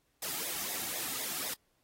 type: noise with flanger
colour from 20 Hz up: white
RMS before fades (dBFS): -37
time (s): 0.22-1.54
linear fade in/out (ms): 5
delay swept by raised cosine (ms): 0.67 to 2.07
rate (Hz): 4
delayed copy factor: -0.9
effects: pink hiss -75 dBFS RMS until 1.83 s + AAC 48 kbps